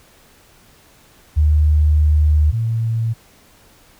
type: tone pair in turn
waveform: sine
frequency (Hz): 75.8 / 113.57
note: D#2 / A#2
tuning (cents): -45 / -45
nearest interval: perfect fifth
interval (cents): 700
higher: second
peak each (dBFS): -10 / -16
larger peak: first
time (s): 1.36-2.52 / 2.52-3.14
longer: first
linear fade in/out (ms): 20
effects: pink hiss -50 dBFS RMS until 3.99 s